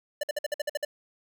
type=tone bursts; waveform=square; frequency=590 Hz; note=D5; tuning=8 cents sharp; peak=-27 dBFS; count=9; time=0.21-0.85 s; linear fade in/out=5 ms; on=24 ms; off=53 ms; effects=none